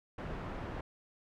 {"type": "low-pass noise", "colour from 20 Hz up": "pink", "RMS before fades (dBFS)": -41, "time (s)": [0.18, 0.81], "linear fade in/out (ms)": 5, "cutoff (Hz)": 1500, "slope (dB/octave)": 12, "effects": []}